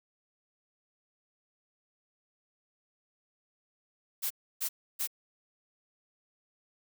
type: noise bursts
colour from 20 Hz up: blue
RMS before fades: -32 dBFS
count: 3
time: 4.22-5.075 s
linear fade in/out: 20 ms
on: 85 ms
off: 300 ms
effects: none